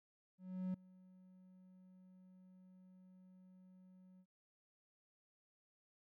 triangle tone with ADSR envelope, 185 Hz, F#3, in tune, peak -35 dBFS, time 0.38-4.26 s, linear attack 360 ms, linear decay 5 ms, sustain -24 dB, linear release 63 ms, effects none

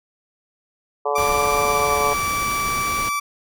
harmonic tone, 144.2 Hz, D3, 31 cents flat, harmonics 3 / 4 / 5 / 6 / 7 / 8, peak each -24 / -25 / -26 / -27 / -27 / -28 dBFS, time 1.05-2.14 s, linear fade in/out 10 ms
30% pulse tone with pitch glide, 1174.7 to 1159.2 Hz, D6 to D6, 0 to -23 cents, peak -18 dBFS, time 1.15-3.2 s, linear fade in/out 10 ms, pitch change -23 cents, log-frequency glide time 1.56-2.05 s
pink noise, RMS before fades -30 dBFS, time 1.18-3.09 s, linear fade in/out 0 ms
effects none

